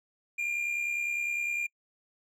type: tone with amplitude modulation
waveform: triangle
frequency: 2400 Hz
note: D7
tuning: 37 cents sharp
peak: -25 dBFS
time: 0.38-1.67 s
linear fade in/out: 10 ms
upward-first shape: sine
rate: 69.9 Hz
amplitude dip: 50%
effects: noise-tail reverb RT60 0.1 s tail -26 dB re dry